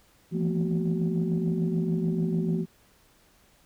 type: tone cluster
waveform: sine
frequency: 163.3 / 170.1 / 219.7 / 239.4 / 375.5 Hz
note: E3 / F3 / A3 / A#3 / F#4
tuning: -16 / -45 / -2 / +46 / +26 cents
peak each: -34 / -25 / -31 / -34 / -32 dBFS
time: 0.31-2.66 s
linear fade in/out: 50 ms
effects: tanh soft clip ceiling -16 dBFS + pink hiss -61 dBFS RMS until 3.65 s